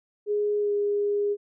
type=tone with pitch glide; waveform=sine; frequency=415.3 to 409.6 Hz; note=G#4 to G#4; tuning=0 to -24 cents; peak=-22 dBFS; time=0.26-1.37 s; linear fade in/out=50 ms; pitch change=-24 cents; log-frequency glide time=0.59-0.72 s; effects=none